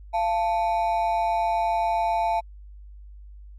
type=ring-modulated tone; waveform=triangle; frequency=784 Hz; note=G5; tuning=in tune; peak=-16 dBFS; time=0.13-2.41 s; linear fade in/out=20 ms; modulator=96.2 Hz; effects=added 50 Hz sine -41 dBFS peak until 3.58 s + Opus 48 kbps